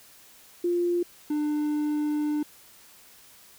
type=tone pair in turn; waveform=sine / triangle; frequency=349.2 / 298.8 Hz; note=F4 / D4; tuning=0 / +30 cents; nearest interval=minor third; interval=270 cents; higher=first; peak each=-22 dBFS; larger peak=neither; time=0.64-1.03 / 1.3-2.43 s; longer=second; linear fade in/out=5 ms; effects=white hiss -53 dBFS RMS until 3.58 s